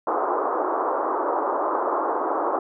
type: band-pass noise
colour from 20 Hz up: white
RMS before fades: -24 dBFS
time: 0.07-2.59 s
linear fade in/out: 2 ms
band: 310 to 1200 Hz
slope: 48 dB/octave
effects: none